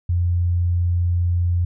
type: tone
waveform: sine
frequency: 87.5 Hz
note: F2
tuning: 4 cents sharp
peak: -16 dBFS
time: 0.09-1.65 s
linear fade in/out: 5 ms
effects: none